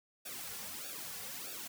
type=noise with flanger; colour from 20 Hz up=white; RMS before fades=-44 dBFS; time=0.25-1.68 s; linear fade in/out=10 ms; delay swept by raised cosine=0.96 to 3.26 ms; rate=1.6 Hz; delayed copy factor=-1; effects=none